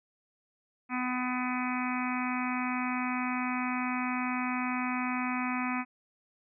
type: harmonic tone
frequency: 251.1 Hz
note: B3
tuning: 29 cents sharp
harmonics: 1 / 3 / 4 / 5 / 6 / 7 / 8 / 9 / 10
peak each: -32 / -39 / -38 / -38 / -44 / -44 / -42 / -40 / -40 dBFS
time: 0.89-5.85 s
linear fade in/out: 50 ms
effects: none